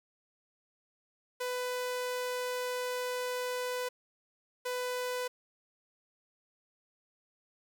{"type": "tone bursts at uneven times", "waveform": "sawtooth", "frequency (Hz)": 498.5, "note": "B4", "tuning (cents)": 16, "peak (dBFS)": -29, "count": 2, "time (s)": [[1.4, 3.89], [4.65, 5.28]], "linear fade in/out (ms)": 10, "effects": ["10-bit"]}